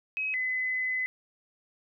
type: tone pair in turn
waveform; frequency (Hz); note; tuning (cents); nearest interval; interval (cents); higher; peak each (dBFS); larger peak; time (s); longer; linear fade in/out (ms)
sine; 2547 / 2022; D#7 / B6; +40 / +40; major third; 400; first; -28 / -27; second; 0.17-0.34 / 0.34-1.06; second; 0
effects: none